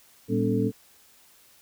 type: tone cluster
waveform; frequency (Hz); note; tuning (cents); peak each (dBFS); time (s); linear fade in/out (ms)
sine; 114.6 / 198.9 / 245.5 / 286.2 / 441; A#2 / G3 / B3 / D4 / A4; -29 / +25 / -10 / -45 / +4; -28; 0.28-0.72; 50
effects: white hiss -57 dBFS RMS until 1.61 s